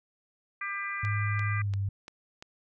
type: harmonic tone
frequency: 398.5 Hz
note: G4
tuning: 28 cents sharp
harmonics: 3 / 4 / 5 / 6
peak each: -37 / -39 / -35 / -40 dBFS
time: 0.61-1.62 s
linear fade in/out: 5 ms
type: tone with pitch glide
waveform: sine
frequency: 103.8 to 98.77 Hz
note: G#2 to G2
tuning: 0 to +14 cents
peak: -27 dBFS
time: 1.03-1.89 s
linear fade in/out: 5 ms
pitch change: -86 cents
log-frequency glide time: 1.61-1.72 s
type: click train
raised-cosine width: 0.2 ms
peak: -26 dBFS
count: 5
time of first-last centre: 1.05-2.425 s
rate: 2.91 Hz
effects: none